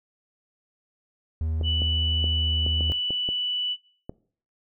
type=tone with pitch glide; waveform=triangle; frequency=79.6 to 78.73 Hz; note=D#2 to D#2; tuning=+40 to +21 cents; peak=-22 dBFS; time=1.41-2.92 s; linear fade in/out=0 ms; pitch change=-19 cents; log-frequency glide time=2.35-2.52 s
type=clicks; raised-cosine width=2 ms; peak=-20 dBFS; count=9; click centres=1.612 / 1.819 / 2.242 / 2.664 / 2.808 / 2.899 / 3.106 / 3.289 / 4.095 s
type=tone; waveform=sine; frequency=2967 Hz; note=F#7; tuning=4 cents sharp; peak=-24 dBFS; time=1.63-3.77 s; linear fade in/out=50 ms
effects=noise-tail reverb RT60 0.5 s tail -21 dB re dry